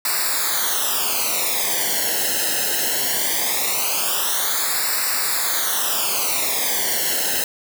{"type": "noise with flanger", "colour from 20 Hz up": "white", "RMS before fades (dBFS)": -21, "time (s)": [0.05, 7.44], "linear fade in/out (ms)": 2, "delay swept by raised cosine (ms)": [0.31, 0.87], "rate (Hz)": 0.2, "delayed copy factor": -0.95, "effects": []}